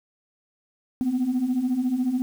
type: beating tone pair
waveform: sine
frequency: 242.2 / 256.2 Hz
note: B3 / C4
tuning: -34 / -36 cents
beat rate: 14 Hz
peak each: -26 / -21 dBFS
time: 1.01-2.22 s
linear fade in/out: 0 ms
effects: tanh soft clip ceiling -17 dBFS + 8-bit